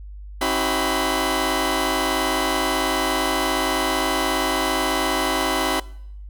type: tone cluster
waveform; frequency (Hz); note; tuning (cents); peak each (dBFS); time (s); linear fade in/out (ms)
15% pulse; 271.2 / 321.8 / 379.4 / 1004; C#4 / E4 / F#4 / B5; -38 / -42 / +43 / +28; -19; 0.41-5.8; 5
effects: noise-tail reverb RT60 0.7 s tail -21 dB re dry + added 50 Hz sine -34 dBFS peak until 6.29 s